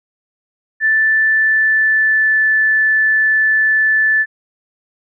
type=tone with pitch glide; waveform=sine; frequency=1760 to 1748.9 Hz; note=A6 to A6; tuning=0 to -11 cents; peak=-10 dBFS; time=0.8-4.26 s; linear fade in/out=50 ms; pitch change=-11 cents; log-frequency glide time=1.27-2.46 s; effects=none